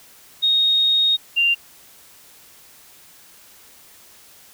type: tone pair in turn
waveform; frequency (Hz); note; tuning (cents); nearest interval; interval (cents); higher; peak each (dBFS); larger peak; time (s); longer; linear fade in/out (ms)
sine; 3729 / 2783; A#7 / F7; 0 / -7; perfect fourth; 507; first; -14; neither; 0.42-1.17 / 1.36-1.55; first; 20
effects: white hiss -48 dBFS RMS until 4.53 s